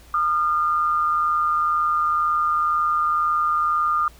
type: tone pair together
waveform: sine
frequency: 1214 / 1376 Hz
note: D#6 / F6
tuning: -43 / -26 cents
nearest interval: major second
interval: 217 cents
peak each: -18 / -27 dBFS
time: 0.14-4.08 s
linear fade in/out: 2 ms
effects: added 58 Hz sine -47 dBFS peak until 4.19 s + pink hiss -51 dBFS RMS until 4.19 s